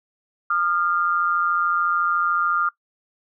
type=tone pair together; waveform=sine; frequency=1216.2 / 1390 Hz; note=D#6 / F6; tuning=-40 / -9 cents; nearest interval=major second; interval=231 cents; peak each=-21 dBFS; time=0.5-2.69 s; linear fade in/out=5 ms; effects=noise-tail reverb RT60 0.1 s tail -19 dB re dry